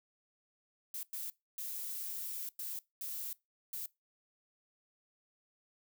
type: noise bursts at uneven times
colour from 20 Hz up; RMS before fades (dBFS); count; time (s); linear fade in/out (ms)
violet; -41; 6; 0.94-1.03 / 1.13-1.3 / 1.58-2.49 / 2.59-2.79 / 3.01-3.33 / 3.73-3.86; 2
effects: noise-tail reverb RT60 0.2 s tail -21 dB re dry